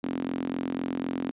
sawtooth tone with high-pass filter, 43.96 Hz, F1, 12 cents sharp, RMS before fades -31 dBFS, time 0.03-1.31 s, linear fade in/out 0 ms, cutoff 260 Hz, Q 5.7, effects resampled to 8000 Hz

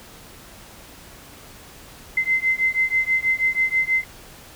sine beating tone pair, 2064 / 2070.2 Hz, C7 / C7, -24 / -19 cents, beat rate 6.2 Hz, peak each -21 dBFS, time 2.17-4.04 s, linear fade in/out 5 ms, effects pink hiss -44 dBFS RMS until 4.55 s

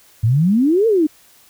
sine exponential two-way sweep, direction up then down, 103.83 to 468.4 to 290.4 Hz, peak -11 dBFS, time 0.23-1.07 s, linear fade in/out 10 ms, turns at 0.87 s, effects white hiss -50 dBFS RMS until 1.49 s

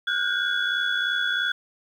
sine tone cluster, 1431 / 1494 / 1591 / 3397 Hz, F6 / F#6 / G6 / G#7, +42 / +16 / +25 / +38 cents, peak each -27 dBFS, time 0.07-1.52 s, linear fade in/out 5 ms, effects tanh soft clip ceiling -14 dBFS + 9-bit

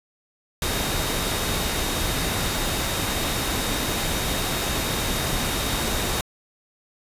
sine tone in noise, 3729 Hz, A#7, in tune, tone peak -34 dBFS, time 0.62-6.21 s, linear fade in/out 2 ms, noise pink, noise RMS -25 dBFS, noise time 0.62-6.21 s, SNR -12 dB, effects resampled to 32000 Hz

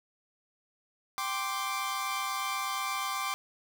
sawtooth chord, G suspended fourth, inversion none, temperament equal, 784 / 1046.5 / 1174.7 Hz, G5 / C6 / D6, 0 / 0 / 0 cents, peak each -35 / -32 / -30 dBFS, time 1.18-3.34 s, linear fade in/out 0 ms, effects none

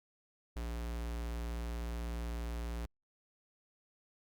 square tone with notch filter, 58.27 Hz, A#1, in tune, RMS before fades -39 dBFS, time 0.56-2.86 s, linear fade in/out 5 ms, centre 130 Hz, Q 2, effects Opus 48 kbps

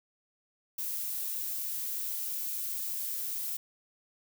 violet noise, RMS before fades -35 dBFS, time 0.78-3.57 s, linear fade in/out 5 ms, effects none

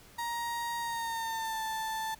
35% pulse tone with pitch glide, 940 to 882.1 Hz, A#5 to A5, +14 to +4 cents, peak -31 dBFS, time 0.18-2.15 s, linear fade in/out 10 ms, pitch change -110 cents, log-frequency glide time 0.78-1.62 s, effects pink hiss -56 dBFS RMS until 2.19 s

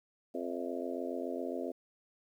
harmonic tone with a mistuned harmonic, 87.31 Hz, F2, in tune, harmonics 3 / 4 / 5 / 6 / 7 / 8, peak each -40 / -41 / -42 / -43 / -43 / -44 dBFS, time 0.34-1.72 s, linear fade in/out 10 ms, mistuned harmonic 8, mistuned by -80 cents, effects 11-bit

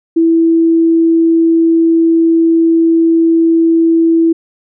sine tone, 329.6 Hz, E4, in tune, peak -6 dBFS, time 0.16-4.33 s, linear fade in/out 10 ms, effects none

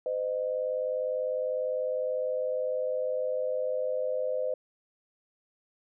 sine tone pair together, 513.1 / 613 Hz, C5 / D#5, -34 / -26 cents, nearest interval minor third, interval 308 cents, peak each -29 / -32 dBFS, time 0.06-4.54 s, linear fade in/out 2 ms, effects none

